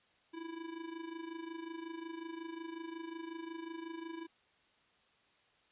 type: tone with amplitude modulation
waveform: square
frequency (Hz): 330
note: E4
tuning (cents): +2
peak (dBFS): -40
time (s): 0.33-4.27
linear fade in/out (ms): 20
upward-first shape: sine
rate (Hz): 25.5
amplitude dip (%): 70
effects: white hiss -70 dBFS RMS until 5.71 s + resampled to 8000 Hz